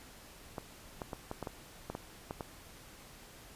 clicks, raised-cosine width 1 ms, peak -24 dBFS, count 10, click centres 0.582 / 1.018 / 1.132 / 1.314 / 1.427 / 1.472 / 1.9 / 1.951 / 2.309 / 2.408 s, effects pink hiss -54 dBFS RMS until 3.55 s + resampled to 32000 Hz

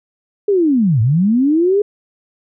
sine linear two-way sweep, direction down then up, 420.9 to 104.2 to 420.9 Hz, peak -10 dBFS, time 0.48-1.82 s, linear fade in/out 5 ms, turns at 1.01 s, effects none

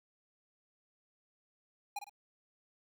square tone with echo, 817 Hz, G#5, 29 cents flat, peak -36 dBFS, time 1.96-1.99 s, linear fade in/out 5 ms, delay 53 ms, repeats 2, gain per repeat -8 dB, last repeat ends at 2.096 s, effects 12-bit

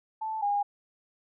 sine tone pair in turn, 877 / 814.5 Hz, A5 / G#5, -6 / -34 cents, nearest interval minor second, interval 128 cents, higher first, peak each -30 / -24 dBFS, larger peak second, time 0.21-0.42 / 0.42-0.63 s, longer neither, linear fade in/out 10 ms, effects none

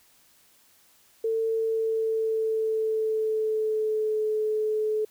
sine tone with pitch glide, 448.4 to 430.6 Hz, A4 to A4, +33 to -37 cents, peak -23 dBFS, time 1.24-5.05 s, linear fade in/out 5 ms, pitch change -70 cents, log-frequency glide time 1.5-4.25 s, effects white hiss -60 dBFS RMS until 5.1 s

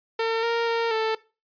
sawtooth tone with pitch steps, 452.8 / 464.8 / 461.1 / 442 Hz, A4 / A#4 / A#4 / A4, +50 / -5 / -19 / +8 cents, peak -18 dBFS, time 0.19-1.15 s, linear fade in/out 5 ms, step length 240 ms, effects noise-tail reverb RT60 0.3 s tail -20 dB re dry + resampled to 11025 Hz

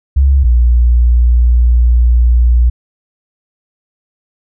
sine tone pair in turn, 68.1 / 59.76 Hz, C#2 / A#1, -30 / +44 cents, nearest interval major second, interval 226 cents, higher first, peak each -5 dBFS, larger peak neither, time 0.16-0.44 / 0.44-2.7 s, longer second, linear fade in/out 10 ms, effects none

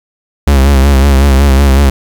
45% pulse tone with vibrato, 68.6 Hz, C#2, 17 cents flat, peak -4 dBFS, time 0.47-1.9 s, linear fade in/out 5 ms, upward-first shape sine, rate 5.4 Hz, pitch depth 64 cents each way, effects 7-bit

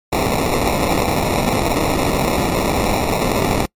blue noise with sample-and-hold, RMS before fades -17 dBFS, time 0.12-3.66 s, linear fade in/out 10 ms, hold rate 1575 Hz, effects noise-tail reverb RT60 0.1 s tail -26 dB re dry + MP3 64 kbps

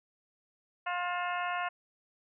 harmonic tone with a mistuned harmonic, 354.4 Hz, F4, 25 cents sharp, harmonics 2 / 3 / 4 / 5 / 6 / 7 / 8, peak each -35 / -36 / -38 / -41 / -44 / -43 / -47 dBFS, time 0.86-1.69 s, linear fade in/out 10 ms, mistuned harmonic 7, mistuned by +76 cents, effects none

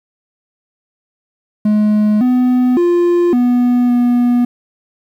triangle tone with pitch steps, 211.3 / 250.6 / 348.8 / 245.3 / 243.1 Hz, G#3 / B3 / F4 / B3 / B3, +30 / +25 / -2 / -12 / -27 cents, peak -7 dBFS, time 1.65-4.45 s, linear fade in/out 5 ms, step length 560 ms, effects 8-bit

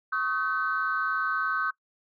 sine tone cluster, 1107 / 1270 / 1527 Hz, C#6 / D#6 / G6, -3 / +35 / -46 cents, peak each -32 / -29 / -27 dBFS, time 0.12-1.71 s, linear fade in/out 10 ms, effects noise-tail reverb RT60 0.1 s tail -22 dB re dry + tanh soft clip ceiling -17 dBFS

